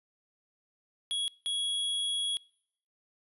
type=tone bursts at uneven times; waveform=square; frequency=3332 Hz; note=G#7; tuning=5 cents sharp; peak=-30 dBFS; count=2; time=1.11-1.28 / 1.46-2.37 s; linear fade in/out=0 ms; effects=noise-tail reverb RT60 0.7 s tail -25 dB re dry + resampled to 32000 Hz